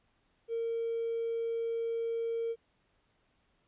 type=tone with hard clipping; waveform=triangle; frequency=460 Hz; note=A#4; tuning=23 cents flat; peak=-31 dBFS; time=0.48-2.56 s; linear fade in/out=50 ms; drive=3 dB; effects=pink hiss -73 dBFS RMS until 3.67 s + resampled to 8000 Hz